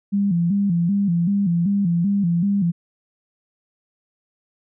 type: tone with vibrato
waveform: sine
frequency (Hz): 185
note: F#3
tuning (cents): 0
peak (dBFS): -16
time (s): 0.12-2.72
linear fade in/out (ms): 20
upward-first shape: square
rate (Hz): 2.6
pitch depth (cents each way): 140
effects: none